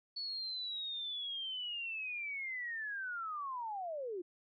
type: linear sweep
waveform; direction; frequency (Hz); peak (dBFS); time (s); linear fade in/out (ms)
sine; down; 4444 to 335.7; -38; 0.16-4.22; 10
effects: none